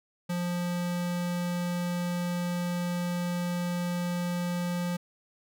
square tone, 175.8 Hz, F3, 12 cents sharp, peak -29 dBFS, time 0.29-4.97 s, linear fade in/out 10 ms, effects none

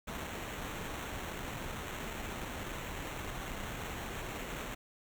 pink noise with sample-and-hold, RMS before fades -41 dBFS, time 0.07-4.75 s, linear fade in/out 10 ms, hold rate 4900 Hz, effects none

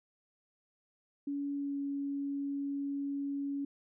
sine tone with pitch glide, 283.2 to 280.6 Hz, C#4 to C#4, +37 to +21 cents, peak -33 dBFS, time 1.27-3.65 s, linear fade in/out 5 ms, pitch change -16 cents, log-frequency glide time 1.54-1.77 s, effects none

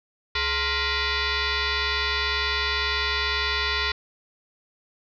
sine tone with frequency modulation, 1049 Hz, C6, 4 cents sharp, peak -22 dBFS, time 0.35-3.92 s, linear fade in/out 5 ms, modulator 490 Hz, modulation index 7.1, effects none

